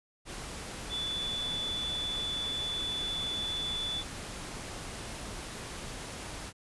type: tone in noise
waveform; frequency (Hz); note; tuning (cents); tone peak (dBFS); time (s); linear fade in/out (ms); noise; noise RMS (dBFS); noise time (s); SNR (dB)
sine; 3473; A7; -23; -32; 0.89-4.04; 50; pink; -41; 0.25-6.53; +6
effects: resampled to 24000 Hz